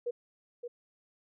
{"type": "tone with echo", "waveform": "sine", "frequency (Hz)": 481.7, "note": "B4", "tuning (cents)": -43, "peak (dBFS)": -30, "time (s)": [0.06, 0.11], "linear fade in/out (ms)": 10, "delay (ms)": 570, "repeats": 1, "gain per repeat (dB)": -7, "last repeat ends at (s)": 0.68, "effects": []}